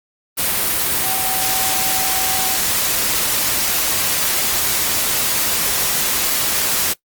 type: tone in noise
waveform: sine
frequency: 761 Hz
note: F#5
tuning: 48 cents sharp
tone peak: -25 dBFS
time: 1.03-2.57 s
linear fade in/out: 20 ms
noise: white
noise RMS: -18 dBFS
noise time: 0.37-6.94 s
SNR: -10 dB
effects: noise-tail reverb RT60 0.1 s tail -19 dB re dry + Opus 32 kbps

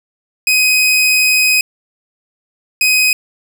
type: tone pair in turn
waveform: sawtooth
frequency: 2513 / 2513 Hz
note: D#7 / D#7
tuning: +17 / +17 cents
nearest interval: unison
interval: 0 cents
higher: neither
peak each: -6 dBFS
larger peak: neither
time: 0.47-1.61 / 2.81-3.13 s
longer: first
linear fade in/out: 2 ms
effects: none

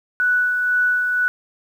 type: tone with tremolo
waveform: sine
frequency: 1480 Hz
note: F#6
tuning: in tune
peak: -14 dBFS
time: 0.2-1.28 s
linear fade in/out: 0 ms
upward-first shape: sine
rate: 2 Hz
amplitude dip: 35%
effects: 8-bit

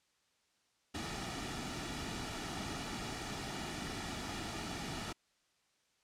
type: noise with comb filter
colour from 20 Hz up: pink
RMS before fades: -41 dBFS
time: 0.94-5.13 s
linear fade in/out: 10 ms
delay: 1.9 ms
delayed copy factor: -0.55
effects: white hiss -75 dBFS RMS until 6.03 s + low-pass 7000 Hz 12 dB/octave

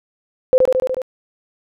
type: tone with echo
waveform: sine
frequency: 515 Hz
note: C5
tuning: 28 cents flat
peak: -7 dBFS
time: 0.53-0.58 s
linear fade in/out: 0 ms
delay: 73 ms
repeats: 6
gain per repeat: -2 dB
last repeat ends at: 1.018 s
effects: none

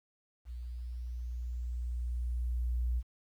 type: tone with level ramp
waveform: sine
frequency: 60.3 Hz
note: B1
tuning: 41 cents flat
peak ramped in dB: -39 to -28 dBFS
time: 0.45-3.03 s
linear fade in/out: 50 ms
effects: 11-bit

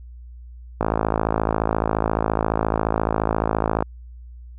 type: click train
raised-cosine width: 1 ms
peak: -5 dBFS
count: 165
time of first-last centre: 0.81-3.825 s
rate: 54.4 Hz
effects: added 60 Hz sine -37 dBFS peak until 4.58 s

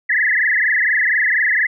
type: tone with frequency modulation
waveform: sine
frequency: 1864.7 Hz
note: A#6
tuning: in tune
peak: -13 dBFS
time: 0.09-1.67 s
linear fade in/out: 10 ms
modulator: 24.2 Hz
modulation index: 7.8
effects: none

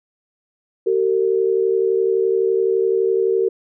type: tone pair together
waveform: sine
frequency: 382.6 / 454.4 Hz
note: G4 / A#4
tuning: -42 / -44 cents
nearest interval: minor third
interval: 298 cents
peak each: -17 / -18 dBFS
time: 0.86-3.49 s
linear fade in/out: 10 ms
effects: none

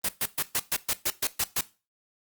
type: noise bursts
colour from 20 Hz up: white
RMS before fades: -26 dBFS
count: 10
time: 0.04-1.61 s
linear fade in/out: 5 ms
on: 49 ms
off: 120 ms
effects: noise-tail reverb RT60 0.3 s tail -17 dB re dry + Opus 32 kbps

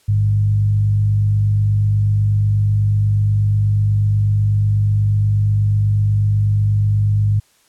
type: tone with frequency modulation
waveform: sine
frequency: 103.83 Hz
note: G#2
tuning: in tune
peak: -12 dBFS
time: 0.08-7.4 s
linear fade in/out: 10 ms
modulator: 48.2 Hz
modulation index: 0.35
effects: white hiss -56 dBFS RMS until 7.68 s + low-pass 11000 Hz 12 dB/octave

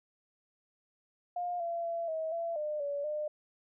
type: tone with pitch steps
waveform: sine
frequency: 708 / 680 / 675 / 639 / 673 / 603 / 571 / 603 Hz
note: F5 / F5 / E5 / D#5 / E5 / D5 / D5 / D5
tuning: +23 / -46 / +41 / +46 / +36 / +46 / -49 / +46 cents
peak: -32 dBFS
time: 1.36-3.28 s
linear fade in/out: 5 ms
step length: 240 ms
effects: none

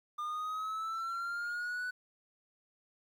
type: linear sweep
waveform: triangle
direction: up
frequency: 1203 to 1493 Hz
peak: -33 dBFS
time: 0.18-1.91 s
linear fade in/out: 10 ms
effects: 11-bit

